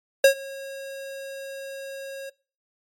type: tone with ADSR envelope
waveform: square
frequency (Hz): 545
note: C#5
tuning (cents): -29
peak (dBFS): -10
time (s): 0.24-2.3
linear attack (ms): 4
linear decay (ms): 95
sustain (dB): -24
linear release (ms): 11
effects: noise-tail reverb RT60 0.4 s tail -24 dB re dry + MP3 64 kbps